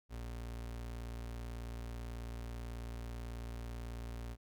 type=tone; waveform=35% pulse; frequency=58.27 Hz; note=A#1; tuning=in tune; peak=-40 dBFS; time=0.09-4.37 s; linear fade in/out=50 ms; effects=none